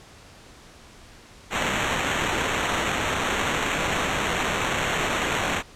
white noise with sample-and-hold, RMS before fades -25 dBFS, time 1.5-5.63 s, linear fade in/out 50 ms, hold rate 4900 Hz, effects pink hiss -48 dBFS RMS until 5.75 s + low-pass 8000 Hz 12 dB/octave

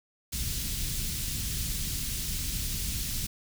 pink band-stop noise, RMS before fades -32 dBFS, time 0.32-3.27 s, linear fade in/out 10 ms, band 140 to 3900 Hz, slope 12 dB/octave, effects none

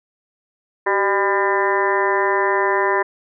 harmonic tone with a mistuned harmonic, 200.2 Hz, G3, 37 cents sharp, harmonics 2 / 3 / 4 / 5 / 6 / 7 / 8 / 9 / 10, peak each -20 / -25 / -27 / -20 / -32 / -32 / -29 / -23 / -30 dBFS, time 0.86-3.03 s, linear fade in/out 10 ms, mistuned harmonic 2, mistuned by -58 cents, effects none

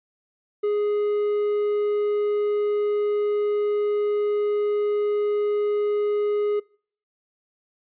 triangle tone, 415.3 Hz, G#4, in tune, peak -18 dBFS, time 0.63-6.6 s, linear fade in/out 10 ms, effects noise-tail reverb RT60 0.5 s tail -25 dB re dry + resampled to 8000 Hz

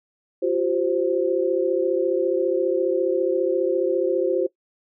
sine chord, F suspended second, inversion none, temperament equal with one note detuned, 349.2 / 383.9 / 523.3 Hz, F4 / G4 / C5, 0 / -36 / 0 cents, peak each -23 dBFS, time 0.42-4.47 s, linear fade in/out 10 ms, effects noise-tail reverb RT60 0.1 s tail -19 dB re dry

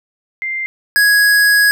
sine / square tone pair in turn, 2093 / 1664.1 Hz, C7 / G#6, 0 / +3 cents, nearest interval major third, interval 397 cents, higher first, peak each -18 / -9 dBFS, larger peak second, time 0.42-0.66 / 0.96-1.71 s, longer second, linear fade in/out 0 ms, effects none

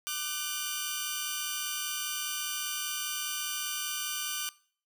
10% pulse tone cluster, 1189 / 1510 / 2850 / 3065 Hz, D6 / F#6 / F7 / G7, +21 / +35 / +34 / -40 cents, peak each -30 dBFS, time 0.07-4.49 s, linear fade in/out 0 ms, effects noise-tail reverb RT60 0.5 s tail -21 dB re dry

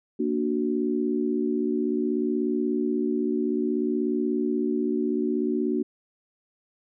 sine chord, Bb augmented, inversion none, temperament equal, 233.1 / 293.7 / 370 Hz, Bb3 / D4 / F#4, 0 / 0 / 0 cents, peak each -27 dBFS, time 0.19-5.83 s, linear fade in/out 10 ms, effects none

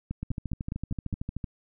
two click trains, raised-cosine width 5 ms, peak -19 / -20 dBFS, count 6 / 17, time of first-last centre 0.11-1.128 / 0.23-1.442 s, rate 4.91 / 13.2 Hz, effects none

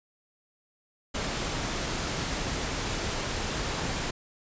pink noise, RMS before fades -31 dBFS, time 1.14-4.11 s, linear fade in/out 10 ms, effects resampled to 16000 Hz

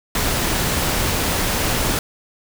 pink noise, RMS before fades -20 dBFS, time 0.15-1.99 s, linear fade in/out 2 ms, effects none

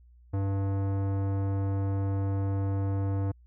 sine tone with tanh clipping, 98 Hz, G2, in tune, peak -28 dBFS, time 0.33-3.32 s, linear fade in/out 10 ms, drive 18 dB, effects added 60 Hz sine -53 dBFS peak until 3.46 s

